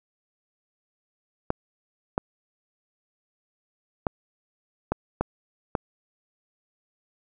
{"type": "clicks", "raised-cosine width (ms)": 1, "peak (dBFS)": -9, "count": 6, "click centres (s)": [1.504, 2.179, 4.068, 4.92, 5.21, 5.752], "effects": []}